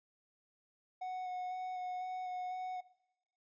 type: tone with vibrato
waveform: triangle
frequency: 735 Hz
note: F#5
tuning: 12 cents flat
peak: -36 dBFS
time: 1.01-2.81 s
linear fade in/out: 10 ms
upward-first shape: square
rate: 2 Hz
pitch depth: 11 cents each way
effects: noise-tail reverb RT60 0.9 s tail -20 dB re dry + resampled to 16000 Hz